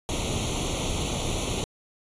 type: noise with comb filter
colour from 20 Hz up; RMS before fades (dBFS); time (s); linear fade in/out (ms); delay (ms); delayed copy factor
pink; -28; 0.09-1.64; 0; 0.3; +0.9
effects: resampled to 22050 Hz